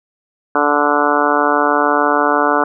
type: harmonic tone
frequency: 146.3 Hz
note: D3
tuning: 6 cents flat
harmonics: 2 / 3 / 4 / 5 / 6 / 7 / 8 / 9 / 10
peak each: -20 / -20 / -20 / -20 / -20 / -20 / -20 / -20 / -20 dBFS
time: 0.55-2.64 s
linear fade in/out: 2 ms
effects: none